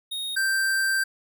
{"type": "tone pair in turn", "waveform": "square", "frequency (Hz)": [3729, 1567.9], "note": ["A#7", "G6"], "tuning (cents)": [0, 0], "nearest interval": "octave + minor third", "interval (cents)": 1500, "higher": "first", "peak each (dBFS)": [-29, -22], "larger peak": "second", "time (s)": [[0.11, 0.36], [0.36, 1.04]], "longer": "second", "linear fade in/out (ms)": 10, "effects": []}